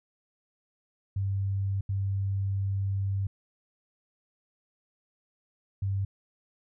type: tone bursts at uneven times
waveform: sine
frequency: 98 Hz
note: G2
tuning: in tune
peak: -26 dBFS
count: 3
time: 1.16-1.81 / 1.89-3.27 / 5.82-6.05 s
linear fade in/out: 5 ms
effects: none